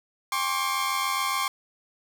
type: tone cluster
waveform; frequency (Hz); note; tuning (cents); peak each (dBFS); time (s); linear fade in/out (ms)
sawtooth; 799 / 1067 / 1154; G5 / C6 / D6; +33 / +34 / -31; -31 / -23 / -26; 0.32-1.48; 2
effects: none